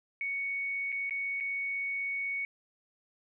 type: tone with dropouts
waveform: sine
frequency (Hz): 2226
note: C#7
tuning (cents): +7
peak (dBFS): -31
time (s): 0.21-2.45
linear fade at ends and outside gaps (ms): 1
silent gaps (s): 0.92-0.925 / 1.096-1.108 / 1.402-1.407
effects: none